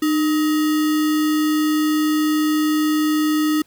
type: tone with sample-and-hold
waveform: sine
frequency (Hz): 305.6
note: D#4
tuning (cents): -31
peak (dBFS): -15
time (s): 0.02-3.62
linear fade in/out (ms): 5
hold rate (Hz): 1575
effects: pink hiss -57 dBFS RMS until 3.66 s